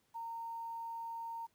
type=tone with quantisation; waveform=sine; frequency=920 Hz; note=A#5; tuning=23 cents flat; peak=-40 dBFS; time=0.14-1.47 s; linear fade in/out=20 ms; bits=11; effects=pink hiss -75 dBFS RMS until 1.54 s + high-pass 80 Hz 12 dB/octave